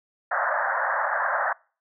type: band-pass noise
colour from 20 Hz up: white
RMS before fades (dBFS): -25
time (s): 0.31-1.53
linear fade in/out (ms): 5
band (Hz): 550 to 1800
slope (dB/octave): 96
effects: noise-tail reverb RT60 0.4 s tail -26 dB re dry